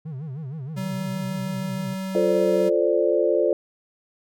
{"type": "tone with vibrato", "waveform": "triangle", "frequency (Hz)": 143.8, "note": "D3", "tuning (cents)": -36, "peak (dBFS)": -28, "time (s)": [0.05, 1.95], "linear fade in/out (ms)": 10, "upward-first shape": "sine", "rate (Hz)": 6.4, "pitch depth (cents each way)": 220}
{"type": "tone", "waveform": "square", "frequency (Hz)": 190.3, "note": "F#3", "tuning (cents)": 49, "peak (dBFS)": -28, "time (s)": [0.76, 2.7], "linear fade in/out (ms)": 20}
{"type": "chord", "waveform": "sine", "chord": "D minor seventh", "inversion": "first", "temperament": "equal", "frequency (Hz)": [349.2, 440, 523.3, 587.3], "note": ["F4", "A4", "C5", "D5"], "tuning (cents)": [0, 0, 0, 0], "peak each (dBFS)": -23, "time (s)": [2.15, 3.53], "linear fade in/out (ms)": 2}
{"effects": []}